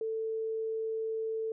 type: tone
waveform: sine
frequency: 444.1 Hz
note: A4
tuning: 16 cents sharp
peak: -31 dBFS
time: 0.01-1.52 s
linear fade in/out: 2 ms
effects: none